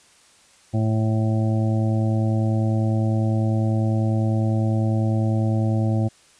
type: harmonic tone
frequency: 110 Hz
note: A2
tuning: in tune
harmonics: 1 / 2 / 3 / 5 / 6 / 7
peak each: -19 / -25 / -29 / -33 / -35 / -36 dBFS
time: 0.73-6.09 s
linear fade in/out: 20 ms
effects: white hiss -54 dBFS RMS until 6.39 s + resampled to 22050 Hz